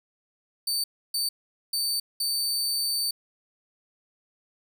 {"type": "tone bursts at uneven times", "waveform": "sawtooth", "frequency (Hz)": 4569, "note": "D8", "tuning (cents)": -48, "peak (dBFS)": -22, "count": 4, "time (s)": [[0.67, 0.84], [1.14, 1.29], [1.73, 2], [2.2, 3.11]], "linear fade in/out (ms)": 5, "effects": []}